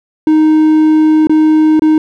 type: tone with dropouts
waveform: triangle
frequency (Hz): 311.1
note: D#4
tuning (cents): 0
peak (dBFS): -3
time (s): 0.27-1.98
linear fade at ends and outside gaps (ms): 2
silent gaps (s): 1.271-1.295 / 1.795-1.82
effects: none